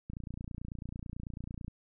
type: click train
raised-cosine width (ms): 5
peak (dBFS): -28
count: 47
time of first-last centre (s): 0.1-1.681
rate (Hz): 29.1
effects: none